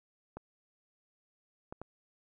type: clicks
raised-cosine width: 1 ms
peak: -28 dBFS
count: 3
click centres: 0.37 / 1.725 / 1.816 s
effects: none